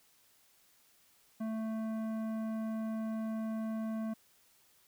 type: tone with tanh clipping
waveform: sine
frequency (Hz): 221.1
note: A3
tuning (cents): +9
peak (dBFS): -36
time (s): 1.4-4.14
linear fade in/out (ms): 10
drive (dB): 13
effects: white hiss -67 dBFS RMS until 4.87 s